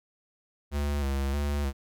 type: tone with vibrato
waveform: square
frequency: 70.3 Hz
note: C#2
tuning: 25 cents sharp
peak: -27 dBFS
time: 0.71-1.73 s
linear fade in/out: 50 ms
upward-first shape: square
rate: 1.6 Hz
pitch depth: 45 cents each way
effects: none